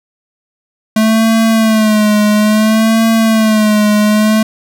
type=tone with vibrato; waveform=square; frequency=217.3 Hz; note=A3; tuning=21 cents flat; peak=-8 dBFS; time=0.96-4.43 s; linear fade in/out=5 ms; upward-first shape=sine; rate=0.59 Hz; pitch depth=60 cents each way; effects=none